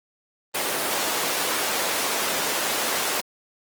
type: high-pass noise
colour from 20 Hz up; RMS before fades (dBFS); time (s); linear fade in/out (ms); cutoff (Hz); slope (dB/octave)
pink; -25; 0.54-3.21; 10; 420; 12
effects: Opus 24 kbps